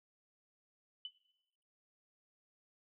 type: tone with exponential decay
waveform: sine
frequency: 3000 Hz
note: F#7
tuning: 23 cents sharp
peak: -37 dBFS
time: 1.05-1.13 s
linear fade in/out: 2 ms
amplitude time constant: 17 ms
effects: noise-tail reverb RT60 0.9 s tail -18 dB re dry